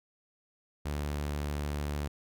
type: tone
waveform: sawtooth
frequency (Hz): 73.2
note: D2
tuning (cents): -5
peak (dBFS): -28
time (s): 0.85-2.08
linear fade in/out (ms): 10
effects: none